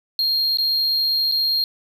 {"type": "tone with dropouts", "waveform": "triangle", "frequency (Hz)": 4225, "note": "C8", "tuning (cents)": 16, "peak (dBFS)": -16, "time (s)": [0.19, 1.64], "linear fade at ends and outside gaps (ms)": 1, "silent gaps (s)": [[0.572, 0.585], [1.315, 1.321]], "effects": []}